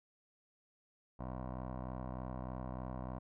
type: tone with low-pass filter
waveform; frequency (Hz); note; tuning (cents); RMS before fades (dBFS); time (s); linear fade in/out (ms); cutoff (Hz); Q
15% pulse; 63.3; B1; +43; -43; 1.19-3.19; 10; 910; 2.8
effects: none